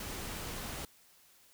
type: noise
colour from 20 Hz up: pink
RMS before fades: -41 dBFS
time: 0-0.85 s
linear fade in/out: 2 ms
effects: white hiss -63 dBFS RMS until 1.53 s